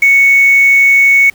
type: tone with quantisation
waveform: sine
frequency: 2217 Hz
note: C#7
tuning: in tune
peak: -4 dBFS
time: 0.02-1.3 s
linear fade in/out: 5 ms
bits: 4
effects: pink hiss -45 dBFS RMS until 1.34 s